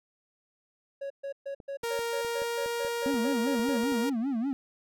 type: tone bursts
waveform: triangle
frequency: 554.4 Hz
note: C#5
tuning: in tune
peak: -31 dBFS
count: 13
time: 1.01-3.779 s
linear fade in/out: 10 ms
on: 93 ms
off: 130 ms
type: clicks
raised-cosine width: 2 ms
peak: -32 dBFS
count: 12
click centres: 1.602 / 1.835 / 1.992 / 2.248 / 2.419 / 2.661 / 2.849 / 3.142 / 3.594 / 3.688 / 3.835 / 3.922 s
type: tone with pitch glide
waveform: sawtooth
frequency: 466.2 to 470.5 Hz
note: A#4 to A#4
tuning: 0 to +16 cents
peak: -26 dBFS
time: 1.83-4.1 s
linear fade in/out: 10 ms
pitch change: +16 cents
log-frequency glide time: 2-2.7 s
type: tone with vibrato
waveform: triangle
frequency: 250 Hz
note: B3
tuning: 21 cents sharp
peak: -25 dBFS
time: 3.06-4.53 s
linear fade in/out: 0 ms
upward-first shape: sine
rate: 5.1 Hz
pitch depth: 220 cents each way
effects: none